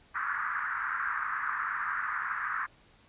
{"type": "band-pass noise", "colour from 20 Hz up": "white", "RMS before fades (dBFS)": -33, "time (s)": [0.14, 2.67], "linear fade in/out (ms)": 20, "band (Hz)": [1100, 1700], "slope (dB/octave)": 48, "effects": ["pink hiss -61 dBFS RMS until 3.08 s", "resampled to 8000 Hz"]}